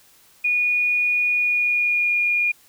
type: tone with pitch glide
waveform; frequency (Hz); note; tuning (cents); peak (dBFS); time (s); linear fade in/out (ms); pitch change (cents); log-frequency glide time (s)
sine; 2453 to 2429; D#7 to D#7; -25 to -42; -17; 0.44-2.52; 10; -17; 1.34-2.14
effects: white hiss -54 dBFS RMS until 2.68 s